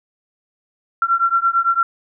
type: beating tone pair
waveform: sine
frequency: 1359 / 1367.9 Hz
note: F6 / F6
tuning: -48 / -36 cents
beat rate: 8.9 Hz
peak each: -17 dBFS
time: 1.02-1.83 s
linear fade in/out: 2 ms
effects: none